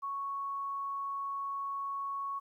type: tone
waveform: sine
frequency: 1108.7 Hz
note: C#6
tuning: in tune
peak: -34 dBFS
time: 0.02-2.4 s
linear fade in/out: 20 ms
effects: 12-bit